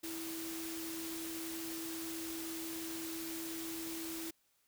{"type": "tone in noise", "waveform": "sine", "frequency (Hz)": 327.8, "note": "E4", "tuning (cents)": -10, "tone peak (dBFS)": -42, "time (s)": [0.03, 4.31], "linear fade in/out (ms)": 10, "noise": "white", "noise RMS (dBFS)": -45, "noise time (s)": [0.03, 4.31], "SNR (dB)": 0, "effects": ["white hiss -75 dBFS RMS until 4.67 s"]}